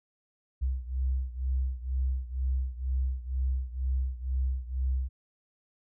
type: beating tone pair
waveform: sine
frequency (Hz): 64 / 66.1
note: C2 / C2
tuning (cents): -38 / +18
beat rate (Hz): 2.1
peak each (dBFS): -29 / -32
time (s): 0.61-5.09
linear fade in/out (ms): 20
effects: none